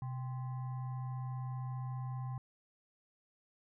sine tone with frequency modulation, 127.6 Hz, C3, 43 cents flat, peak -37 dBFS, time 0.02-2.38 s, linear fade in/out 2 ms, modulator 915 Hz, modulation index 0.36, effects none

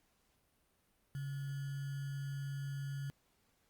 sine tone with sample-and-hold, 138.59 Hz, C#3, in tune, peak -38 dBFS, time 1.15-3.1 s, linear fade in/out 0 ms, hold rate 1575 Hz, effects pink hiss -75 dBFS RMS until 3.69 s + Opus 48 kbps

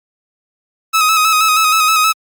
sawtooth tone with vibrato, 1277 Hz, D#6, 45 cents sharp, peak -6 dBFS, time 0.93-2.13 s, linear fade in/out 20 ms, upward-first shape square, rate 6.3 Hz, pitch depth 33 cents each way, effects Opus 48 kbps

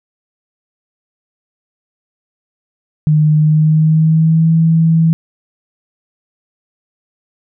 sine tone with pitch glide, 152.9 to 162.93 Hz, D#3 to E3, -30 to -20 cents, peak -7 dBFS, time 3.07-5.13 s, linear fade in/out 0 ms, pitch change +110 cents, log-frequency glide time 3.37-4.52 s, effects none

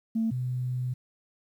sine tone pair in turn, 224.3 / 125.88 Hz, A3 / B2, +34 / +33 cents, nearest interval minor seventh, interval 1001 cents, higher first, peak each -23 / -27 dBFS, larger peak first, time 0.15-0.31 / 0.31-0.94 s, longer second, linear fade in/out 10 ms, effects tanh soft clip ceiling -19 dBFS + 10-bit

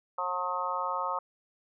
harmonic tone, 180 Hz, F#3, 47 cents flat, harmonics 3 / 4 / 5 / 6 / 7, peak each -38 / -40 / -34 / -34 / -34 dBFS, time 0.18-1.19 s, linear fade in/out 5 ms, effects none

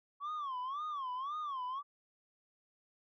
sine tone with vibrato, 1108.7 Hz, C#6, in tune, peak -34 dBFS, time 0.2-1.83 s, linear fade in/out 50 ms, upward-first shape sine, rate 1.9 Hz, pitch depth 190 cents each way, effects tanh soft clip ceiling -36 dBFS

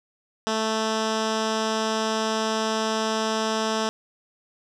10% pulse tone with low-pass filter, 220 Hz, A3, in tune, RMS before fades -25 dBFS, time 0.47-3.89 s, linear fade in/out 0 ms, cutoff 5900 Hz, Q 1.7, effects none

